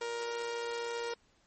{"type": "tone with amplitude modulation", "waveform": "sawtooth", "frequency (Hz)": 469.5, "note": "A#4", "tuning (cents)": 12, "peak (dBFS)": -29, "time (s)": [0.01, 1.14], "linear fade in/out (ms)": 5, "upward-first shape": "sine", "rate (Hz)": 115, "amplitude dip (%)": 40, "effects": ["pink hiss -69 dBFS RMS until 1.46 s", "MP3 32 kbps"]}